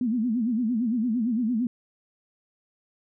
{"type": "tone with vibrato", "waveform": "sine", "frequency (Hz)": 233.1, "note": "A#3", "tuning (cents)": 0, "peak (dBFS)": -22, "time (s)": [0.01, 1.67], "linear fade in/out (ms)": 2, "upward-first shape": "sine", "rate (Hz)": 8.8, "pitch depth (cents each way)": 160, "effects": []}